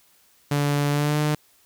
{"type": "tone with pitch glide", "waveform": "sawtooth", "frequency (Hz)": [144.5, 150.29], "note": ["D3", "D3"], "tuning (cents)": [-28, 40], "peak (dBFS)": -16, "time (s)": [0.51, 1.35], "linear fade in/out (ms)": 5, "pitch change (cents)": 68, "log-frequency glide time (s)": [0.9, 1.19], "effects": ["white hiss -59 dBFS RMS until 1.65 s"]}